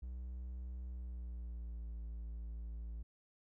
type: tone with pitch glide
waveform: triangle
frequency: 62 to 56.53 Hz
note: B1 to A1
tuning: +7 to +48 cents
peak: -40 dBFS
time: 0.02-3.03 s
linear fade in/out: 10 ms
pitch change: -159 cents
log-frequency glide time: 0.87-1.93 s
effects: none